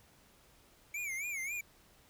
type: tone with vibrato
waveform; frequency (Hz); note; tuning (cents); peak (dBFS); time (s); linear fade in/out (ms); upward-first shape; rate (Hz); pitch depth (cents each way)
square; 2258; C#7; +31; -37; 0.94-1.61; 5; sine; 3.7; 140
effects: pink hiss -64 dBFS RMS until 2.09 s